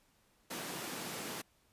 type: high-pass noise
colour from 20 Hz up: pink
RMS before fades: -42 dBFS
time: 0.5-1.42 s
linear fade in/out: 10 ms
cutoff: 150 Hz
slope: 24 dB/octave
effects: pink hiss -71 dBFS RMS until 1.72 s + resampled to 32000 Hz